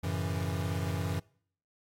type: chord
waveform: square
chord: F# minor seventh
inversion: none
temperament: equal with one note detuned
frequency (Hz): 92.5 / 110 / 136.21 / 164.81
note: F#2 / A2 / C#3 / E3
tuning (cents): 0 / 0 / -30 / 0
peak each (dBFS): -34 / -40 / -40 / -37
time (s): 0.03-1.2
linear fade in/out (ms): 10
effects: noise-tail reverb RT60 0.6 s tail -25 dB re dry + AAC 64 kbps